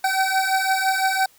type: beating tone pair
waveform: 25% pulse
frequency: 763 / 768.9 Hz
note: G5 / G5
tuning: -47 / -34 cents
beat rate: 5.9 Hz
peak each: -18 dBFS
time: 0.04-1.26 s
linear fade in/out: 5 ms
effects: white hiss -55 dBFS RMS until 1.38 s